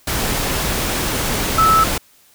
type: tone in noise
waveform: sine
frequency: 1308 Hz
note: E6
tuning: 14 cents flat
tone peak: -10 dBFS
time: 1.58-1.84 s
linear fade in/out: 5 ms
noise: pink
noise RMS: -20 dBFS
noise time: 0.07-1.98 s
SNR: +7 dB
effects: white hiss -52 dBFS RMS until 2.34 s